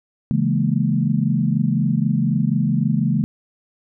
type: chord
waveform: sine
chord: A# half-diminished seventh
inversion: first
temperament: equal with one note detuned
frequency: 138.59 / 164.81 / 209.2 / 233.1 Hz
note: C#3 / E3 / G#3 / A#3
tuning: 0 / 0 / +13 / 0 cents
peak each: -21 / -21 / -21 / -23 dBFS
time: 0.31-3.24 s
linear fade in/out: 0 ms
effects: none